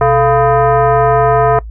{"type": "tone with frequency modulation", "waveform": "sine", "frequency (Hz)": 126.6, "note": "B2", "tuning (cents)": 43, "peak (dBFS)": -7, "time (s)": [0.01, 1.59], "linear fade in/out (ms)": 2, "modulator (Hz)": 564, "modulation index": 1.8, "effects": ["noise-tail reverb RT60 0.1 s tail -21 dB re dry", "added 55 Hz sine -24 dBFS peak until 1.7 s"]}